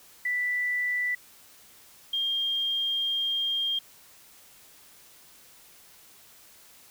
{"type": "tone pair in turn", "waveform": "sine", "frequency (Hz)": [1975.5, 3210], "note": ["B6", "G7"], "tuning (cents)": [0, 40], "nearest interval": "minor sixth", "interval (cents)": 840, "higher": "second", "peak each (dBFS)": -25, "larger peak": "neither", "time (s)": [[0.25, 1.15], [2.13, 3.79]], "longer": "second", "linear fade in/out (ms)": 5, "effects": ["white hiss -54 dBFS RMS until 6.9 s"]}